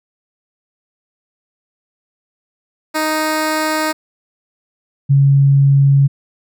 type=tone pair in turn; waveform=10% pulse / sine; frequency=311.1 / 138.92 Hz; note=D#4 / C#3; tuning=0 / +4 cents; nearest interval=octave + major second; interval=1396 cents; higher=first; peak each=-7 dBFS; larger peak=neither; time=2.94-3.93 / 5.09-6.08 s; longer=neither; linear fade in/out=20 ms; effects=none